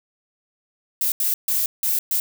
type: noise bursts at uneven times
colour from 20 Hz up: violet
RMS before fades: -21 dBFS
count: 5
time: 1.01-1.12 / 1.2-1.34 / 1.48-1.66 / 1.83-1.99 / 2.11-2.2 s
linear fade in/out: 2 ms
effects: none